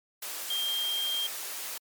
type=tone in noise; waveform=sine; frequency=3196 Hz; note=G7; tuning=33 cents sharp; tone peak=-28 dBFS; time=0.5-1.27 s; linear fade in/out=5 ms; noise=white; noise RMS=-37 dBFS; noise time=0.22-1.78 s; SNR=+6 dB; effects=high-pass 400 Hz 12 dB/octave + MP3 96 kbps